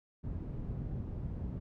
white low-pass noise, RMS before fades -39 dBFS, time 0.23-1.6 s, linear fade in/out 20 ms, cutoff 130 Hz, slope 12 dB/octave, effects none

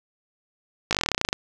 slowing click train, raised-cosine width 0.2 ms, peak -4 dBFS, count 16, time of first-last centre 0.91-1.329 s, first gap 18 ms, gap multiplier 1.06, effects none

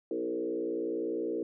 sine tone with frequency modulation, 395.3 Hz, G4, 15 cents sharp, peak -30 dBFS, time 0.11-1.43 s, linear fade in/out 2 ms, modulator 60.4 Hz, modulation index 1.7, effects none

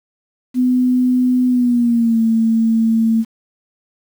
sine tone with pitch glide, 251.3 to 225.2 Hz, B3 to A3, +30 to +40 cents, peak -11 dBFS, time 0.54-3.25 s, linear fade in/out 50 ms, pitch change -190 cents, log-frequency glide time 1.47-2.21 s, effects 7-bit

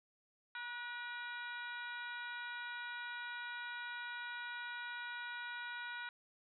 harmonic tone with a mistuned harmonic, 479.4 Hz, A#4, 48 cents sharp, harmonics 2 / 3 / 4 / 5 / 6 / 7 / 8, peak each -50 / -44 / -52 / -53 / -60 / -59 / -54 dBFS, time 0.55-6.09 s, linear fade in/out 2 ms, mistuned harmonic 3, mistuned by +27 cents, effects none

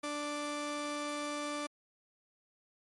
sawtooth tone pair together, 293.7 / 587.4 Hz, D4 / D5, 0 / 0 cents, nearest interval octave, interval 1200 cents, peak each -35 / -32 dBFS, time 0.03-1.67 s, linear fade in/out 10 ms, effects MP3 48 kbps

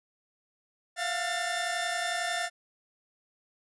sawtooth tone cluster, 685 / 716 / 1788 Hz, F5 / F5 / A6, -34 / +43 / +27 cents, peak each -30 / -31 / -29 dBFS, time 0.96-2.5 s, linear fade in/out 50 ms, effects resampled to 24000 Hz

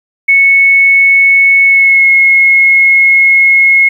sine tone with pitch glide, 2207 to 2169 Hz, C#7 to C#7, -8 to -38 cents, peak -3 dBFS, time 0.28-3.89 s, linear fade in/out 10 ms, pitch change -30 cents, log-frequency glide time 1.65-2.09 s, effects 7-bit

